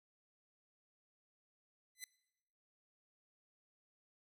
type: tone with exponential growth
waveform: 10% pulse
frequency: 2016 Hz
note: B6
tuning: 35 cents sharp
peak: -32 dBFS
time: 1.95-2.04 s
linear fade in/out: 1 ms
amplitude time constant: 18 ms
effects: noise-tail reverb RT60 0.9 s tail -22 dB re dry